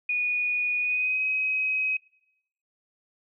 sine tone with pitch glide, 2462 to 2534 Hz, D#7 to D#7, -19 to +31 cents, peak -23 dBFS, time 0.09-1.97 s, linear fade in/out 5 ms, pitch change +50 cents, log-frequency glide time 0.8-1.23 s, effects noise-tail reverb RT60 0.9 s tail -24 dB re dry

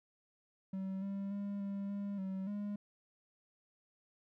triangle tone with pitch steps, 191.2 / 197.3 / 201.3 / 198.6 / 201.1 / 190.6 / 205.2 Hz, G3 / G3 / G3 / G3 / G3 / G3 / G#3, -43 / +11 / +46 / +23 / +44 / -48 / -21 cents, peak -35 dBFS, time 0.73-2.76 s, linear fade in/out 5 ms, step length 290 ms, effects none

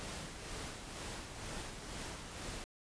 pink noise with tremolo, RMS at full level -43 dBFS, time 0-2.64 s, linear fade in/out 0 ms, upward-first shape sine, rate 2.1 Hz, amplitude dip 45%, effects resampled to 22050 Hz

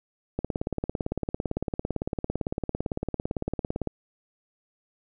click train, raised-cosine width 2 ms, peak -14 dBFS, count 63, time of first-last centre 0.39-3.873 s, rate 17.8 Hz, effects none

